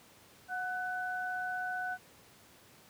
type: tone pair together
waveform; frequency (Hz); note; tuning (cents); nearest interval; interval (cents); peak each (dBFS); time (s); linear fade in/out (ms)
sine; 732 / 1497.4; F#5 / F#6; -19 / +20; octave; 1239; -37 / -36; 0.48-1.98; 50
effects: pink hiss -59 dBFS RMS until 2.89 s + high-pass 100 Hz 12 dB/octave